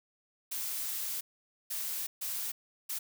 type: noise bursts at uneven times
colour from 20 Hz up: blue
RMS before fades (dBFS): -36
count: 4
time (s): 0.51-1.21 / 1.7-2.07 / 2.21-2.52 / 2.89-2.99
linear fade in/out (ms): 10
effects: none

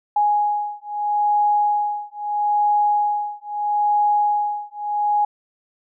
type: beating tone pair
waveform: sine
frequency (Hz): 830.6 / 831.37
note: G#5 / G#5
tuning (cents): 0 / +2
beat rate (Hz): 0.77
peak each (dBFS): -20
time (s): 0.16-5.25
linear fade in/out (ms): 5
effects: none

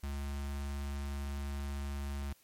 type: tone with notch filter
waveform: square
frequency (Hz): 70.2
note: C#2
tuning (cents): +22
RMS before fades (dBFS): -38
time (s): 0.03-2.33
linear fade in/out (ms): 5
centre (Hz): 460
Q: 1.5
effects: white hiss -66 dBFS RMS until 2.43 s + MP3 64 kbps

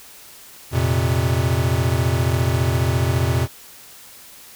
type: chord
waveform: square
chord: F suspended fourth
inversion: none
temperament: equal with one note detuned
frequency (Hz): 87.31 / 116.14 / 130.81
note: F2 / Bb2 / C3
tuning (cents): 0 / -6 / 0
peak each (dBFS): -22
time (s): 0.71-3.48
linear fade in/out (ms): 50
effects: white hiss -43 dBFS RMS until 4.55 s

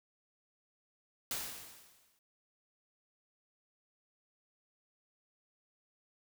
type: noise with exponential decay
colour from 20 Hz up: white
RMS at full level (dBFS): -36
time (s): 1.31-2.19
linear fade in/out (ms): 1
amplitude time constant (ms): 190
effects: none

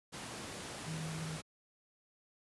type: tone in noise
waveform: sine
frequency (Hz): 159.5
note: D#3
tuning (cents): +43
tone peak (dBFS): -39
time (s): 0.86-1.38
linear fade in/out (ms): 20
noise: pink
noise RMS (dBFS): -44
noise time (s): 0.12-1.42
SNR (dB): +2
effects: high-pass 100 Hz 12 dB/octave + resampled to 24000 Hz

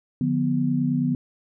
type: chord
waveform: sine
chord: B diminished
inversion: first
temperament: just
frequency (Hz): 148.16 / 177.8 / 246.9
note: D3 / F3 / B3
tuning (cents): +16 / +31 / 0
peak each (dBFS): -25 / -27 / -22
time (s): 0.21-1.15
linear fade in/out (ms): 2
effects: none

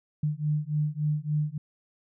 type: beating tone pair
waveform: sine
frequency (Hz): 148.8 / 152.3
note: D3 / D#3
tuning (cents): +23 / -37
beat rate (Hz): 3.5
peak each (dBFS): -28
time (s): 0.23-1.58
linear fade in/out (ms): 5
effects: none

